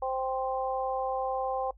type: harmonic tone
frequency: 261.6 Hz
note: C4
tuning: in tune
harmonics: 2 / 3 / 4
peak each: -32 / -31 / -37 dBFS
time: 0.02-1.71 s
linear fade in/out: 5 ms
effects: noise-tail reverb RT60 0.1 s tail -21 dB re dry + added 50 Hz sine -52 dBFS peak until 1.77 s